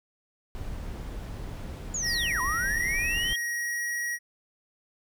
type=noise; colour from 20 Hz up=brown; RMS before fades=-36 dBFS; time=0.55-3.33 s; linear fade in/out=0 ms
type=linear two-way sweep; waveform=sine; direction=down then up; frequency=7040 to 977 to 3259 Hz; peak=-28 dBFS; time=1.94-3.36 s; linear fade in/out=5 ms; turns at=2.41 s
type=tone with pitch glide; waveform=square; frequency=1891 to 1903.1 Hz; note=A#6 to A#6; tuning=+24 to +35 cents; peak=-29 dBFS; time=2.02-4.19 s; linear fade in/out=50 ms; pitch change=+11 cents; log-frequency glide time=3.39-3.98 s
effects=none

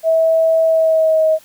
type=tone with pitch glide; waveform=sine; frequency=649 to 632 Hz; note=E5 to D#5; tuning=-27 to +27 cents; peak=-10 dBFS; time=0.03-1.39 s; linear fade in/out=50 ms; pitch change=-46 cents; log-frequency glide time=0.64-1.27 s; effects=white hiss -47 dBFS RMS until 1.44 s

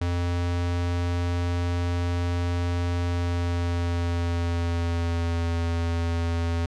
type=tone with pitch glide; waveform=square; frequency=87.31 to 84.43 Hz; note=F2 to E2; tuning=0 to +42 cents; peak=-24 dBFS; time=0.01-6.66 s; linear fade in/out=5 ms; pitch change=-58 cents; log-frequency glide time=3.04-5.49 s; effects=low-pass 6000 Hz 12 dB/octave

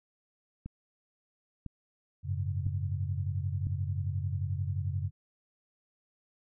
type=click train; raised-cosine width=5 ms; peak=-27 dBFS; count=4; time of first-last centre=0.66-3.669 s; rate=0.997 Hz
type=chord; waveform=sine; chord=F# suspended second; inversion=none; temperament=equal; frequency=92.5 / 103.83 / 138.59 Hz; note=F#2 / G#2 / C#3; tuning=0 / 0 / 0 cents; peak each=-32 / -36 / -36 dBFS; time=2.23-5.11 s; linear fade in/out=50 ms
effects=none

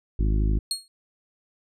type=harmonic tone; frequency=52.3 Hz; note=G#1; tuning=13 cents sharp; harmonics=1 / 2 / 3 / 4 / 5 / 6 / 7; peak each=-20 / -29 / -33 / -34 / -37 / -36 / -40 dBFS; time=0.19-0.59 s; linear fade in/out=5 ms
type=tone with exponential decay; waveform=30% pulse; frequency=4282 Hz; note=C8; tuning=39 cents sharp; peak=-18 dBFS; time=0.71-0.88 s; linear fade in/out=1 ms; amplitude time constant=35 ms
effects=resampled to 32000 Hz

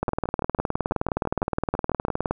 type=two click trains; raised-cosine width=1 ms; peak=-9 / -13 dBFS; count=45 / 13; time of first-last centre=0.03-2.31 / 0.09-2.083 s; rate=19.3 / 6.02 Hz; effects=none

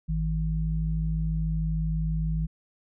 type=tone pair together; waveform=sine; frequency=52.95 / 159.4 Hz; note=G#1 / D#3; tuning=+34 / +42 cents; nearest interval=octave + perfect fifth; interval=1908 cents; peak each=-27 dBFS; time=0.08-2.47 s; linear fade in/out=20 ms; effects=none

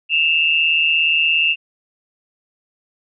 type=tone pair together; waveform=sine; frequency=2637 / 2794 Hz; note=E7 / F7; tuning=0 / 0 cents; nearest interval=minor second; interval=100 cents; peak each=-16 dBFS; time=0.09-1.56 s; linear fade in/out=50 ms; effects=none

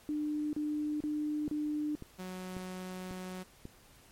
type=tone bursts; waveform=sine; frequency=300 Hz; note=D4; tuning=37 cents sharp; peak=-31 dBFS; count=4; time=0.09-1.952 s; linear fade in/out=0 ms; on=440 ms; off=34 ms
type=click train; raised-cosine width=3 ms; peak=-30 dBFS; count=5; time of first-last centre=1.48-3.654 s; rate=1.84 Hz
type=tone; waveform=sawtooth; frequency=184.4 Hz; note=F#3; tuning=6 cents flat; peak=-36 dBFS; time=2.18-3.44 s; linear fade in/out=20 ms
effects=pink hiss -60 dBFS RMS until 4.11 s + MP3 64 kbps

